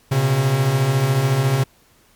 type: beating tone pair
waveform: 45% pulse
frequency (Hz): 121.1 / 135.1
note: B2 / C#3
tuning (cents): -34 / -44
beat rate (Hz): 14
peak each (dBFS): -22 / -16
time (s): 0.11-1.64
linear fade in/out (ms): 10
effects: pink hiss -55 dBFS RMS until 2.15 s + MP3 96 kbps